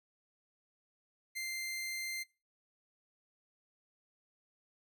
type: tone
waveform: sawtooth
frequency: 2089 Hz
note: C7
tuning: 3 cents flat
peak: -34 dBFS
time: 1.35-2.24 s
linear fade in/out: 20 ms
effects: noise-tail reverb RT60 0.3 s tail -22 dB re dry